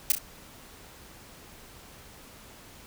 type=noise with echo; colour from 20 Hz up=blue; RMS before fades=-21 dBFS; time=0.1-0.12 s; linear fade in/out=2 ms; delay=32 ms; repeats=2; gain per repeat=-7 dB; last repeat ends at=0.184 s; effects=pink hiss -50 dBFS RMS until 2.86 s